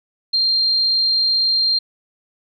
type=tone; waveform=sine; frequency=4186 Hz; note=C8; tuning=in tune; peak=-14 dBFS; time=0.33-1.79 s; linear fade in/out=10 ms; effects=none